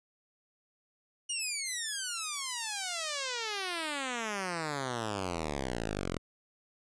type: exponential sweep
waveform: 5% pulse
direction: down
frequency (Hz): 2914 to 41.2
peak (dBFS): -22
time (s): 1.29-6.18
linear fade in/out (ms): 10
effects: resampled to 22050 Hz